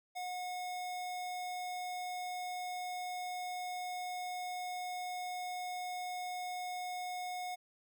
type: tone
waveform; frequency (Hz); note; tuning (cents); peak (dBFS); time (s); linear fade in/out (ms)
square; 726; F#5; -33; -39; 0.15-7.56; 20
effects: none